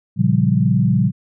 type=chord; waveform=sine; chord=G half-diminished seventh; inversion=first; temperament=equal; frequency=116.54 / 138.59 / 174.61 / 196 Hz; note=Bb2 / Db3 / F3 / G3; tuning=0 / 0 / 0 / 0 cents; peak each=-18 dBFS; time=0.16-1.12 s; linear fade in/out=50 ms; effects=none